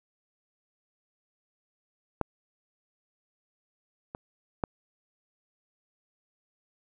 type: clicks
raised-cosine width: 1 ms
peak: -12 / -23 / -13 dBFS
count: 3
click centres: 2.213 / 4.149 / 4.638 s
effects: none